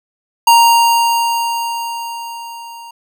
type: tone with level ramp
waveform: square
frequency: 932.3 Hz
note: A#5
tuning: in tune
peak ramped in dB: -5 to -32 dBFS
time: 0.47-2.91 s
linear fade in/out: 5 ms
effects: none